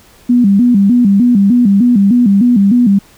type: tone with vibrato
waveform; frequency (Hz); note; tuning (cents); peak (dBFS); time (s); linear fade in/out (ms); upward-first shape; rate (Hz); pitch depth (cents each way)
sine; 220; A3; 0; -5; 0.29-2.99; 10; square; 3.3; 180
effects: pink hiss -44 dBFS RMS until 3.17 s